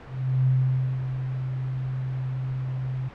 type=tone with ADSR envelope; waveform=sine; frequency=129.7 Hz; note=C3; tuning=15 cents flat; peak=-17 dBFS; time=0.06-3.09 s; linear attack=410 ms; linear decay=540 ms; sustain=-9 dB; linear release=12 ms; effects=pink hiss -44 dBFS RMS until 3.14 s + low-pass 2000 Hz 12 dB/octave